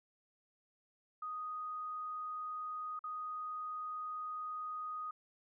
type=tone with dropouts; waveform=sine; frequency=1244.5 Hz; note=D#6; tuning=in tune; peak=-39 dBFS; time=1.22-5.11 s; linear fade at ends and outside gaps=5 ms; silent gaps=2.992-3.039 s; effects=none